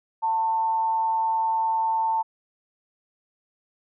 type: tone with amplitude modulation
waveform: sine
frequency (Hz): 895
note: A5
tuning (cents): +29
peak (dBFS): -19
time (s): 0.22-2.23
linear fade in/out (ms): 20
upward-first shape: sine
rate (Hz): 177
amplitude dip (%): 35
effects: none